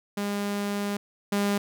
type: tone pair in turn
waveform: sawtooth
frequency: 203.1 / 202.4 Hz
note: G#3 / G#3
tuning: -38 / -44 cents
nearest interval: unison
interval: 6 cents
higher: first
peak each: -23 / -19 dBFS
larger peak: second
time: 0.17-0.97 / 1.32-1.58 s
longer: first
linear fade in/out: 5 ms
effects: none